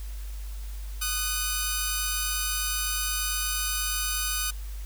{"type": "tone pair together", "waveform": "5% pulse", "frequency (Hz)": [1236.1, 1493], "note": ["D#6", "F#6"], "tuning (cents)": [-12, 15], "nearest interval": "minor third", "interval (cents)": 327, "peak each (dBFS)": -18, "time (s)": [1.01, 4.51], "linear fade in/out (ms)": 10, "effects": ["added 50 Hz sine -33 dBFS peak until 4.85 s", "white hiss -50 dBFS RMS until 4.85 s"]}